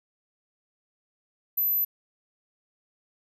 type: tone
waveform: sine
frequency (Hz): 12050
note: F#9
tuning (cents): +30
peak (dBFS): -22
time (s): 1.57-1.85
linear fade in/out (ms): 10
effects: none